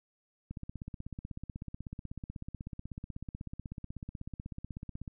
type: click train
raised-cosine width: 5 ms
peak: -28 dBFS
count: 75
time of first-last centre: 0.51-5.078 s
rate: 16.2 Hz
effects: none